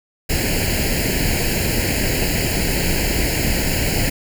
pink noise with comb filter, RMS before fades -19 dBFS, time 0.29-4.1 s, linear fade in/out 10 ms, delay 0.42 ms, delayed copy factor +0.9, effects none

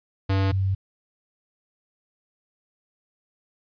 square / sine tone pair in turn, 96.7 / 96.03 Hz, G2 / G2, -23 / -35 cents, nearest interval unison, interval 12 cents, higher first, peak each -20 dBFS, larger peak neither, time 0.29-0.52 / 0.52-0.75 s, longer neither, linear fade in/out 10 ms, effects resampled to 11025 Hz + 10-bit

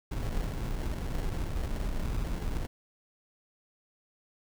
brown noise with sample-and-hold, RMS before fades -32 dBFS, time 0.11-2.67 s, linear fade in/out 10 ms, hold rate 1225 Hz, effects none

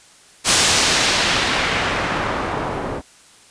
white noise with low-pass filter sweep, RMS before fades -19 dBFS, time 0.44-3.02 s, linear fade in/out 50 ms, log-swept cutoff 8700 to 670 Hz, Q 0.83, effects white hiss -48 dBFS RMS until 3.5 s + resampled to 22050 Hz

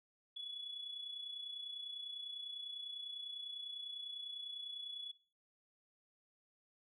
sine tone with amplitude modulation, 3400 Hz, G#7, 40 cents sharp, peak -40 dBFS, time 0.36-5.12 s, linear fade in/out 10 ms, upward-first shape sine, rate 30 Hz, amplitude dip 60%, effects noise-tail reverb RT60 0.4 s tail -20 dB re dry + tanh soft clip ceiling -37 dBFS

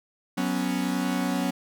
45% pulse chord, F# suspended fourth, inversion none, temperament equal, 185 / 246.9 / 277.2 Hz, F#3 / B3 / C#4, 0 / 0 / 0 cents, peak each -29 dBFS, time 0.37-1.51 s, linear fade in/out 10 ms, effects none

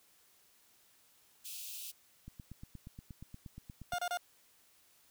white high-pass noise, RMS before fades -45 dBFS, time 1.44-1.92 s, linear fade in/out 20 ms, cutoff 2500 Hz, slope 96 dB/octave
click train, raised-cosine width 5 ms, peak -35 dBFS, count 15, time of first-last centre 2.28-3.935 s, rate 8.46 Hz
30% pulse tone bursts, 709 Hz, F5, 26 cents sharp, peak -31 dBFS, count 3, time 3.92-4.173 s, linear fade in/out 2 ms, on 65 ms, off 29 ms
effects white hiss -67 dBFS RMS until 5.1 s

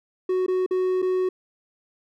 triangle tone with dropouts, 370 Hz, F#4, in tune, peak -18 dBFS, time 0.29-1.29 s, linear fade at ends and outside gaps 5 ms, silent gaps 0.464-0.481 / 0.663-0.709 / 1.02-1.025 s, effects none

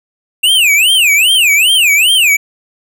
square tone with vibrato, 2680 Hz, E7, 28 cents sharp, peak -7 dBFS, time 0.43-2.37 s, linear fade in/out 10 ms, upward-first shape sine, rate 2.5 Hz, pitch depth 300 cents each way, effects none

